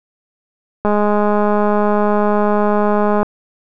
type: click train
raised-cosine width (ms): 1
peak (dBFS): -3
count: 496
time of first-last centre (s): 0.85-3.23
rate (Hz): 208
effects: none